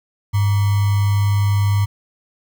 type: tone with sample-and-hold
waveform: sine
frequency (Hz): 101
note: G#2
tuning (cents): -48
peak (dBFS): -13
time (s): 0.33-1.86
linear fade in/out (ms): 20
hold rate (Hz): 1050
effects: none